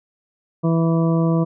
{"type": "harmonic tone", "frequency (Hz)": 164.81, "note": "E3", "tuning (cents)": 0, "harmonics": [1, 2, 3, 4, 6, 7], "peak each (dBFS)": [-16, -22, -26, -28, -32, -33], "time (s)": [0.63, 1.45], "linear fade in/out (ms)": 20, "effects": []}